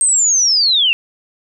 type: linear sweep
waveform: sine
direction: down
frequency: 8510 to 2637 Hz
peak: -10 dBFS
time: 0.01-0.93 s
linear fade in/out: 0 ms
effects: none